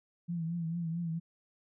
sine tone with vibrato, 167.5 Hz, E3, 28 cents sharp, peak -32 dBFS, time 0.28-1.2 s, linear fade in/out 20 ms, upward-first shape triangle, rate 4.5 Hz, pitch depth 74 cents each way, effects none

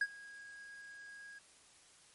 triangle tone with ADSR envelope, 1643 Hz, G#6, 19 cents flat, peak -26 dBFS, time 0.01-1.39 s, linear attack 4 ms, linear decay 51 ms, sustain -22 dB, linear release 8 ms, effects white hiss -63 dBFS RMS until 2.14 s + MP3 48 kbps

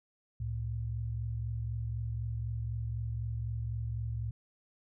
sine tone pair together, 68 / 111.97 Hz, C#2 / A2, -33 / +31 cents, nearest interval major sixth, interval 864 cents, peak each -38 / -34 dBFS, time 0.4-4.31 s, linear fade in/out 5 ms, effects none

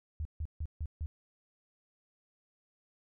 sine tone bursts, 77.2 Hz, D#2, 13 cents flat, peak -33 dBFS, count 5, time 0.2-1.06 s, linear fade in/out 0 ms, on 52 ms, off 150 ms, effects none

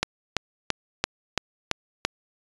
click train, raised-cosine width 0.2 ms, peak -4 dBFS, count 7, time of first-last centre 0.03-2.05 s, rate 2.97 Hz, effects resampled to 22050 Hz

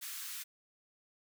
white high-pass noise, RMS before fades -43 dBFS, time 0.01-0.44 s, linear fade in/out 20 ms, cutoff 1300 Hz, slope 24 dB/octave, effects none

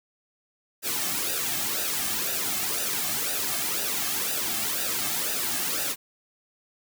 white noise with flanger, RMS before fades -28 dBFS, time 0.82-5.96 s, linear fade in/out 50 ms, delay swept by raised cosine 0.91 to 2.11 ms, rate 2 Hz, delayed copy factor -0.7, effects none

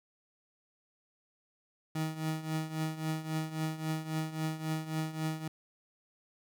30% pulse tone with tremolo, 157.8 Hz, D#3, 25 cents sharp, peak -27 dBFS, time 1.95-5.48 s, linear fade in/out 5 ms, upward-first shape triangle, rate 3.7 Hz, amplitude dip 80%, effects none

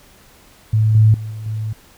sine tone with level steps, 108.9 Hz, A2, 17 cents flat, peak -11 / -7 / -24 / -26 / -20 dBFS, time 0.73-1.73 s, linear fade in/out 5 ms, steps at 0.95 / 1.14 / 1.31 / 1.46 s, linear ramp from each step 2 ms, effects pink hiss -48 dBFS RMS until 1.97 s

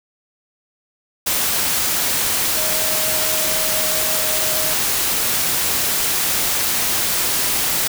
sine tone in noise, 627 Hz, D#5, 13 cents sharp, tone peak -28 dBFS, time 2.56-4.74 s, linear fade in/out 10 ms, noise white, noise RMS -19 dBFS, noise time 1.26-7.88 s, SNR -12 dB, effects none

